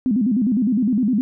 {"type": "tone with vibrato", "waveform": "sine", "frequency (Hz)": 230, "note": "A#3", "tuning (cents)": -23, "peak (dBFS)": -15, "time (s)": [0.06, 1.21], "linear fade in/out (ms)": 0, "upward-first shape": "square", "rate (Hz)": 9.8, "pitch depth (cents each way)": 190, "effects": []}